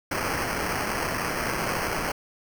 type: noise with sample-and-hold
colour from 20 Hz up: blue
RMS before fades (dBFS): -28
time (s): 0.11-2.12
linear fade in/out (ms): 5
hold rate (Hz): 3675
effects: none